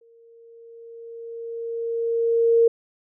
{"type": "tone with exponential growth", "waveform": "sine", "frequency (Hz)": 462, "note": "A#4", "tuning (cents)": -16, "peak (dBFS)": -12, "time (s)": [0.01, 2.68], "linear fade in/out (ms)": 5, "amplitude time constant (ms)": 580, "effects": []}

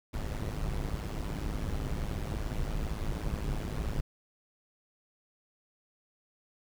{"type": "noise with amplitude modulation", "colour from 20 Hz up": "brown", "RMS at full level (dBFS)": -30, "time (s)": [0.13, 4.01], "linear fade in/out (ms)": 10, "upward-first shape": "sine", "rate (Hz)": 106, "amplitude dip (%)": 80, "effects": []}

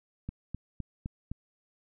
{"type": "click train", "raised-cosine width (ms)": 5, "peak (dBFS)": -23, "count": 5, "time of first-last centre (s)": [0.29, 1.316], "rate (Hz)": 3.9, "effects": []}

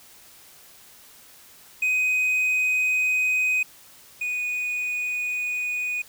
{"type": "tone pair in turn", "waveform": "triangle", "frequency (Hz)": [2507, 2474], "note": ["D#7", "D#7"], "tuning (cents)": [12, -10], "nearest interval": "unison", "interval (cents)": 22, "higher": "first", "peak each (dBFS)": [-18, -23], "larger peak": "first", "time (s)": [[1.82, 3.63], [4.21, 6.02]], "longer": "neither", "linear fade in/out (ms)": 5, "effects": ["white hiss -50 dBFS RMS until 6.08 s"]}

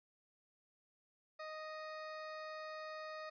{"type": "tone", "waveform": "20% pulse", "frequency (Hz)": 622.3, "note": "D#5", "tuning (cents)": 0, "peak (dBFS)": -40, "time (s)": [1.39, 3.3], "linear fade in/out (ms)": 10, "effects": ["resampled to 11025 Hz"]}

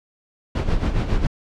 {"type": "noise with tremolo", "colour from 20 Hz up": "brown", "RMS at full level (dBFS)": -17, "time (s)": [0.55, 1.27], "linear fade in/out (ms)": 5, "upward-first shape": "sine", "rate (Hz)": 7.3, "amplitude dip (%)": 65, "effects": ["low-pass 5000 Hz 12 dB/octave"]}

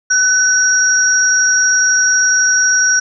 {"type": "tone pair together", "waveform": "sine", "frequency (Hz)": [1506, 5682], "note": ["F#6", "F8"], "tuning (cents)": [30, 29], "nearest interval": "octave + major seventh", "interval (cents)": 2299, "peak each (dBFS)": -12, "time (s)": [0.1, 3], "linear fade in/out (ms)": 10, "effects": []}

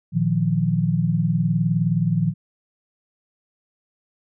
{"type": "chord", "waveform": "sine", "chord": "Bb suspended fourth", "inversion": "none", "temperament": "just", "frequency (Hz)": [116.54, 155.39, 174.81], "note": ["Bb2", "Eb3", "F3"], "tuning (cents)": [0, -2, 2], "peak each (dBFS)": [-24, -21, -21], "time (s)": [0.12, 2.34], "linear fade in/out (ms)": 50, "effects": []}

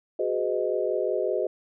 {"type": "chord", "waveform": "sine", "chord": "G# minor seventh", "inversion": "third", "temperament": "equal with one note detuned", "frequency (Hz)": [370, 415.3, 505.4, 622.3], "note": ["F#4", "G#4", "B4", "D#5"], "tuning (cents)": [0, 0, 40, 0], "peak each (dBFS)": -29, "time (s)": [0.19, 1.47], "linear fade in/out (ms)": 5, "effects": []}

